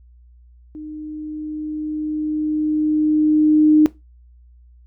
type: tone with level ramp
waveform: sine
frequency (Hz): 306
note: D#4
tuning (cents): -29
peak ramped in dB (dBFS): -30 to -8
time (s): 0.75-3.86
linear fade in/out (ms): 0
effects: noise-tail reverb RT60 0.2 s tail -18 dB re dry + added 60 Hz sine -45 dBFS peak until 4.86 s